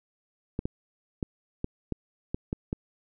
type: clicks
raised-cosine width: 3 ms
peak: -16 dBFS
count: 8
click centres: 0.591 / 0.655 / 1.228 / 1.644 / 1.923 / 2.345 / 2.529 / 2.729 s
effects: none